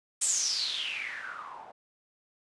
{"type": "noise with low-pass filter sweep", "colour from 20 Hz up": "blue", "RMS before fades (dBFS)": -33, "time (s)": [0.21, 1.72], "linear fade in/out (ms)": 10, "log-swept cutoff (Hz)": [8400, 730], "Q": 8.5, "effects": ["resampled to 24000 Hz"]}